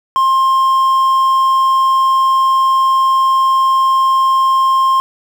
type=tone with quantisation; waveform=triangle; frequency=1060 Hz; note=C6; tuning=22 cents sharp; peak=-7 dBFS; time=0.16-5 s; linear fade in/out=0 ms; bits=6; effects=none